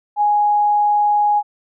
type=tone; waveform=sine; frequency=830.6 Hz; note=G#5; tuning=in tune; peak=-12 dBFS; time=0.16-1.43 s; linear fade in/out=50 ms; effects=none